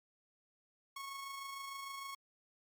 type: tone with amplitude modulation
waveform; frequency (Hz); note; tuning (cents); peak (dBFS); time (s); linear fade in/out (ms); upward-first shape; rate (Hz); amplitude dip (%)
sawtooth; 1099; C#6; -15; -38; 0.96-2.15; 5; sine; 26.6; 35
effects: MP3 96 kbps